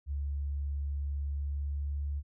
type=tone with pitch glide; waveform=sine; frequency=71 to 71.74 Hz; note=C#2 to D2; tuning=+42 to -40 cents; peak=-31 dBFS; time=0.06-2.23 s; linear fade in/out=50 ms; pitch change=+18 cents; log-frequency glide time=1.27-2.05 s; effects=none

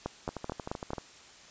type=two click trains; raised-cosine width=1 ms; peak=-18 / -22 dBFS; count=5 / 10; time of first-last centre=0.06-0.933 / 0.29-0.982 s; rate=4.58 / 13 Hz; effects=white hiss -53 dBFS RMS until 1.5 s + resampled to 16000 Hz

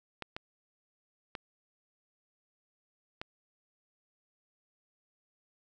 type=clicks; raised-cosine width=0.3 ms; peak=-22 dBFS; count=4; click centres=0.223 / 0.365 / 1.352 / 3.215 s; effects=none

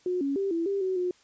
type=tone with pitch steps; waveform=sine; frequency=361.9 / 278.1 / 392.5 / 333.6 / 396.2 / 375.3 / 359.8 Hz; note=F#4 / C#4 / G4 / E4 / G4 / F#4 / F#4; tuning=-38 / +6 / +2 / +21 / +18 / +25 / -48 cents; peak=-25 dBFS; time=0.06-1.11 s; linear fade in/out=2 ms; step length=150 ms; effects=white hiss -61 dBFS RMS until 1.23 s + resampled to 16000 Hz

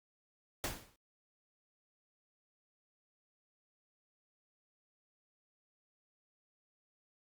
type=noise with exponential decay; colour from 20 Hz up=pink; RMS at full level=-34 dBFS; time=0.64-0.96 s; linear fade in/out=1 ms; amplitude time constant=68 ms; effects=Opus 48 kbps

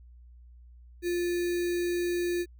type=tone with sample-and-hold; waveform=sine; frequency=349.7 Hz; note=F4; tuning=2 cents sharp; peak=-26 dBFS; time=1.02-2.46 s; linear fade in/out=50 ms; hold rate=2100 Hz; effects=added 60 Hz sine -49 dBFS peak until 2.59 s

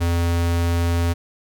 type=tone; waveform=square; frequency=85.3 Hz; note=F2; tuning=40 cents flat; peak=-18 dBFS; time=0-1.14 s; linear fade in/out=20 ms; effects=none

